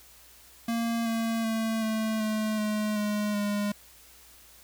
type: tone with pitch steps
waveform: square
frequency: 231.1 / 227.3 / 223.5 / 219.8 / 216.1 / 212.5 / 209 / 205.5 Hz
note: A#3 / A#3 / A3 / A3 / A3 / G#3 / G#3 / G#3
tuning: -15 / -43 / +27 / -2 / -31 / +40 / +11 / -18 cents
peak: -27 dBFS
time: 0.68-3.72 s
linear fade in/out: 5 ms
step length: 380 ms
effects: added 60 Hz sine -62 dBFS peak until 4.63 s + white hiss -54 dBFS RMS until 4.63 s

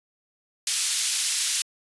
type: band-pass noise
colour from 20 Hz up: white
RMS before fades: -25 dBFS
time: 0.67-1.62 s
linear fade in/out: 2 ms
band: 2900 to 10000 Hz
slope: 12 dB/octave
effects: resampled to 24000 Hz

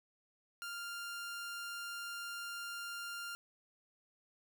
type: tone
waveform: sawtooth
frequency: 1396.9 Hz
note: F6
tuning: in tune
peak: -38 dBFS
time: 0.62-3.35 s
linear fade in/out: 0 ms
effects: none

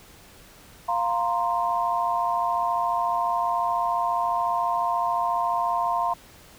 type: chord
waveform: sine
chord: F suspended fourth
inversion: none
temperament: equal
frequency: 698.5 / 932.3 / 1046.5 Hz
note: F5 / Bb5 / C6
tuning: 0 / 0 / 0 cents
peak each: -26 dBFS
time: 0.88-6.14 s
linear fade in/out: 10 ms
effects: pink hiss -50 dBFS RMS until 6.58 s

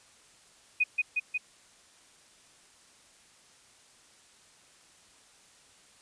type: tone with echo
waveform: sine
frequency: 2489 Hz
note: D#7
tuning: in tune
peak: -21 dBFS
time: 0.8-0.84 s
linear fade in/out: 10 ms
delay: 180 ms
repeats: 3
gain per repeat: -2 dB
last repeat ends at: 1.38 s
effects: white hiss -59 dBFS RMS until 6.01 s + resampled to 22050 Hz

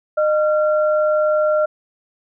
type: tone pair together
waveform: sine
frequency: 611.6 / 1373 Hz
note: D#5 / F6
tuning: -30 / -30 cents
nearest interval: octave + major second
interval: 1400 cents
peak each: -14 / -23 dBFS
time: 0.17-1.66 s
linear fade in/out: 10 ms
effects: none

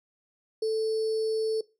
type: tone with sample-and-hold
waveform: sine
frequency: 440 Hz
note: A4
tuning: in tune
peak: -24 dBFS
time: 0.62-1.61 s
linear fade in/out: 5 ms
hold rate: 4900 Hz
effects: noise-tail reverb RT60 0.3 s tail -21 dB re dry + low-pass 8000 Hz 12 dB/octave

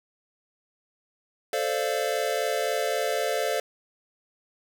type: chord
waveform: square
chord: D minor seventh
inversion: second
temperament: equal with one note detuned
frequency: 440 / 523.3 / 587.3 / 687.6 Hz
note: A4 / C5 / D5 / F5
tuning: 0 / 0 / 0 / -27 cents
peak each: -31 dBFS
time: 1.53-3.6 s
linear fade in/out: 2 ms
effects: none

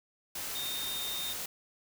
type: tone in noise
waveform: sine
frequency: 3671 Hz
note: A#7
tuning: 27 cents flat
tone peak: -36 dBFS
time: 0.55-1.33 s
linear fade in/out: 5 ms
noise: white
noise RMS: -38 dBFS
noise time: 0.35-1.46 s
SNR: -1 dB
effects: none

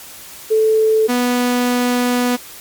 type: tone pair in turn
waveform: sine / sawtooth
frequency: 438.1 / 245.9 Hz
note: A4 / B3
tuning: -7 / -7 cents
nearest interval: minor seventh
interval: 1000 cents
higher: first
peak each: -10 dBFS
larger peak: neither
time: 0.5-1.08 / 1.08-2.37 s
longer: second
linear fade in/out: 20 ms
effects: white hiss -36 dBFS RMS until 2.6 s + MP3 96 kbps

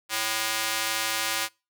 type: tone with high-pass filter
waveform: square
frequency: 110.9 Hz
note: A2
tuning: 14 cents sharp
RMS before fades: -28 dBFS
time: 0.09-1.49 s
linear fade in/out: 50 ms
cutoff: 1500 Hz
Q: 0.5
effects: noise-tail reverb RT60 0.3 s tail -26 dB re dry

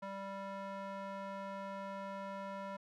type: tone with band-pass filter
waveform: square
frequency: 196 Hz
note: G3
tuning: in tune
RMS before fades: -44 dBFS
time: 0.02-2.77 s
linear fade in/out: 10 ms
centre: 910 Hz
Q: 1.4
effects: none

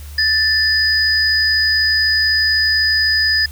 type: tone pair together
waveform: sine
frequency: 1760 / 4978 Hz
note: A6 / D#8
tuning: 0 / 0 cents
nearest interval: octave + tritone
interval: 1800 cents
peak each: -15 dBFS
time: 0.18-3.46 s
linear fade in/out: 5 ms
effects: added 73 Hz sine -30 dBFS peak until 3.51 s + white hiss -42 dBFS RMS until 3.51 s

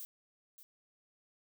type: noise with echo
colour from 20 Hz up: violet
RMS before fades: -45 dBFS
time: 0-0.05 s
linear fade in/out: 0 ms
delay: 580 ms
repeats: 1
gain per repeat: -11 dB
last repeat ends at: 0.63 s
effects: none

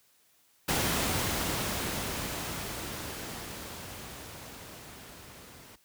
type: noise with level ramp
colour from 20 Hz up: pink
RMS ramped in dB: -27 to -51 dBFS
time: 0.68-5.76 s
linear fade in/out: 10 ms
effects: white hiss -66 dBFS RMS until 5.84 s + high-pass 60 Hz 12 dB/octave

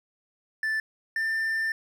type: tone pair in turn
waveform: triangle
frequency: 1760 / 1788.7 Hz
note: A6 / A6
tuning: 0 / +28 cents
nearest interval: unison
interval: 28 cents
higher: second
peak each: -23 / -23 dBFS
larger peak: neither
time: 0.63-0.8 / 1.16-1.72 s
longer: second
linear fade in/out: 2 ms
effects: none

